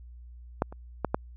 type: clicks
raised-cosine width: 1 ms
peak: -10 / -29 / -12 / -10 dBFS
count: 4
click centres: 0.621 / 0.725 / 1.047 / 1.145 s
effects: added 60 Hz sine -44 dBFS peak until 1.36 s